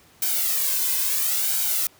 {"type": "noise with flanger", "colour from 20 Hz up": "blue", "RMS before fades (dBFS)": -23, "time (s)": [0.22, 1.87], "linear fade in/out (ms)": 2, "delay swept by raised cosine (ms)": [1.3, 1.99], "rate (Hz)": 0.74, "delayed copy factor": 0.75, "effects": ["pink hiss -54 dBFS RMS until 1.99 s", "high-pass 80 Hz 12 dB/octave"]}